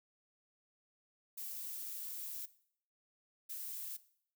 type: noise bursts at uneven times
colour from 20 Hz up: violet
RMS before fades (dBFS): -44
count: 2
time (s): 1.37-2.46 / 3.49-3.97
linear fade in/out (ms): 10
effects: noise-tail reverb RT60 0.6 s tail -17 dB re dry